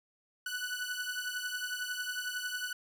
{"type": "beating tone pair", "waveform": "sawtooth", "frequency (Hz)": [1480, 1491], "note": ["F#6", "F#6"], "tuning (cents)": [0, 13], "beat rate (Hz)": 11, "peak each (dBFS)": [-34, -35], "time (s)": [0.46, 2.73], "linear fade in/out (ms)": 5, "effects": []}